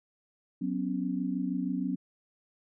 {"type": "chord", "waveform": "sine", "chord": "F# suspended fourth", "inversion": "none", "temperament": "equal with one note detuned", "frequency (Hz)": [185, 250.8, 277.2], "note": ["F#3", "B3", "C#4"], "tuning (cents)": [0, 27, 0], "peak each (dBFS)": -33, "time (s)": [0.61, 1.96], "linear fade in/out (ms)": 10, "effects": []}